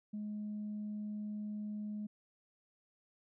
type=tone; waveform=sine; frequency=210 Hz; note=G#3; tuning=19 cents sharp; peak=-37 dBFS; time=0.13-2.07 s; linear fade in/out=10 ms; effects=tanh soft clip ceiling -35 dBFS